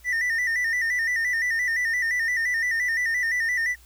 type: tone with vibrato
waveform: triangle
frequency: 1900 Hz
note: A#6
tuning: 33 cents sharp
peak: -20 dBFS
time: 0.04-3.76 s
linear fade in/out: 50 ms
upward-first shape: square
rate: 5.8 Hz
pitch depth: 68 cents each way
effects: added 60 Hz sine -51 dBFS peak until 3.85 s + white hiss -56 dBFS RMS until 3.85 s